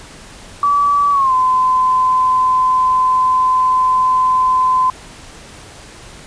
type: tone with pitch glide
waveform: sine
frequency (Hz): 1149 to 1023.6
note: D6 to C6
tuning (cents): -38 to -38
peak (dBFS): -10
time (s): 0.63-4.9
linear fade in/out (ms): 2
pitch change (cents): -200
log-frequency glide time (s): 1.11-1.34
effects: pink hiss -37 dBFS RMS until 6.26 s + resampled to 22050 Hz